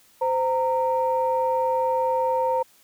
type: tone pair together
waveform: sine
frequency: 517 / 922.3 Hz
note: C5 / A#5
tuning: -21 / -19 cents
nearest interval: minor seventh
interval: 1002 cents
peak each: -22 dBFS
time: 0.21-2.63 s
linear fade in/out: 10 ms
effects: tanh soft clip ceiling -12 dBFS + white hiss -57 dBFS RMS until 2.83 s